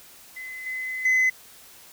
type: tone with level steps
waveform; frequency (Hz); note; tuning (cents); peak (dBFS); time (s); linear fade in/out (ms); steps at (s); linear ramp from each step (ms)
sine; 2032; B6; +49; -34 / -28 / -15; 0.36-1.3; 10; 0.66 / 1.05; 5
effects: tanh soft clip ceiling -16 dBFS + white hiss -49 dBFS RMS until 1.92 s